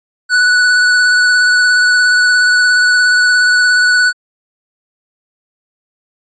square tone with vibrato, 1480 Hz, F#6, in tune, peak -8 dBFS, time 0.29-4.13 s, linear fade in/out 50 ms, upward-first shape sine, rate 17 Hz, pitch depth 16 cents each way, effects resampled to 16000 Hz

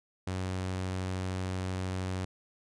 sawtooth tone, 93 Hz, F#2, 9 cents sharp, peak -28 dBFS, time 0.27-2.25 s, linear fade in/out 5 ms, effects resampled to 22050 Hz

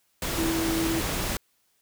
sine tone in noise, 327.5 Hz, E4, 11 cents flat, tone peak -25 dBFS, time 0.38-1 s, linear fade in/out 2 ms, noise pink, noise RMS -29 dBFS, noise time 0.22-1.37 s, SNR +1 dB, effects white hiss -69 dBFS RMS until 1.81 s

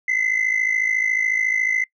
sine tone pair together, 2018 / 2072 Hz, B6 / C7, +37 / -17 cents, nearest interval unison, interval 46 cents, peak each -19 dBFS, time 0.08-1.84 s, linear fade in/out 5 ms, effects noise-tail reverb RT60 0.1 s tail -24 dB re dry + tanh soft clip ceiling -14 dBFS

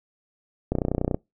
click train, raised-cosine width 2 ms, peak -10 dBFS, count 14, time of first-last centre 0.72-1.145 s, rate 30.6 Hz, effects noise-tail reverb RT60 0.2 s tail -24 dB re dry

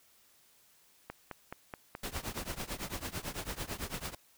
click train, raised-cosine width 0.5 ms, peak -25 dBFS, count 7, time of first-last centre 1.1-2.377 s, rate 4.7 Hz
pink noise with tremolo, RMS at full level -36 dBFS, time 2.03-4.15 s, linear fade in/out 5 ms, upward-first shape triangle, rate 9 Hz, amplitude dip 95%
effects white hiss -65 dBFS RMS until 4.37 s

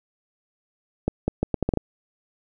accelerating click train, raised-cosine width 2 ms, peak -8 dBFS, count 8, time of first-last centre 1.08-1.773 s, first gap 200 ms, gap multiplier 0.75, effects none

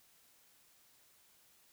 silence, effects white hiss -67 dBFS RMS until 1.72 s

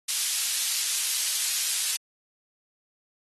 pink high-pass noise, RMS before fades -27 dBFS, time 0.08-1.97 s, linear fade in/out 10 ms, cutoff 4100 Hz, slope 12 dB/octave, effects AAC 32 kbps

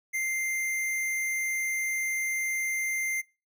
square tone, 2093 Hz, C7, in tune, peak -28 dBFS, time 0.13-3.22 s, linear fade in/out 20 ms, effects noise-tail reverb RT60 0.3 s tail -24 dB re dry

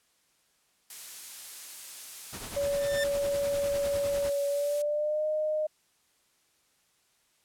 blue noise, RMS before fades -40 dBFS, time 0.9-4.82 s, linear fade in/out 2 ms
pink noise with tremolo, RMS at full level -38 dBFS, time 2.32-4.31 s, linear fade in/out 20 ms, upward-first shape triangle, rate 9.9 Hz, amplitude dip 70%
sine tone with pitch glide, 567 to 614.8 Hz, C#5 to D#5, +39 to -21 cents, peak -26 dBFS, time 2.56-5.67 s, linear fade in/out 10 ms, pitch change +140 cents, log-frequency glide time 4.47-5.26 s
sawtooth tone with exponential growth, 1787 Hz, A6, 26 cents sharp, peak -24 dBFS, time 2.58-3.04 s, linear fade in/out 5 ms, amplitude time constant 98 ms
effects white hiss -69 dBFS RMS until 7.44 s + low-pass 11000 Hz 12 dB/octave

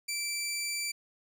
15% pulse tone, 2335 Hz, D7, 11 cents flat, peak -25 dBFS, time 0.08-0.92 s, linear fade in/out 10 ms, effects none

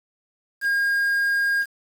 triangle tone with quantisation, 1621 Hz, G#6, 42 cents flat, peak -17 dBFS, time 0.61-1.66 s, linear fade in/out 50 ms, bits 7, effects none

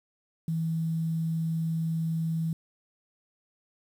sine tone with quantisation, 162.7 Hz, E3, 22 cents flat, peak -26 dBFS, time 0.48-2.53 s, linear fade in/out 2 ms, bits 9, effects none

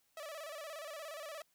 sawtooth tone with vibrato, 613 Hz, D#5, 26 cents flat, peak -40 dBFS, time 0.17-1.42 s, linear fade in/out 2 ms, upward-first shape square, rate 17 Hz, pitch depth 92 cents each way, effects white hiss -75 dBFS RMS until 1.54 s

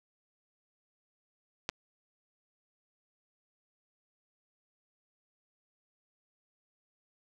clicks, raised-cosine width 0.2 ms, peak -14 / -27 dBFS, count 2, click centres 1.691 / 1.697 s, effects none

